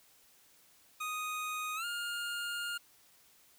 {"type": "tone with pitch glide", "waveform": "25% pulse", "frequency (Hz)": [1244.5, 1413.1], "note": ["D#6", "F6"], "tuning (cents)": [0, 20], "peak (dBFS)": -32, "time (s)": [1, 2.78], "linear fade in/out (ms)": 10, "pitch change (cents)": 220, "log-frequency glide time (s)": [1.75, 1.85], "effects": ["white hiss -64 dBFS RMS until 3.58 s"]}